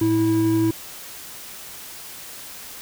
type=tone pair together; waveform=triangle; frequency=112.59 / 325.9 Hz; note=A2 / E4; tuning=+40 / -20 cents; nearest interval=octave + tritone; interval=1840 cents; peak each=-22 / -15 dBFS; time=0.01-0.71 s; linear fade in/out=5 ms; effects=white hiss -38 dBFS RMS until 2.81 s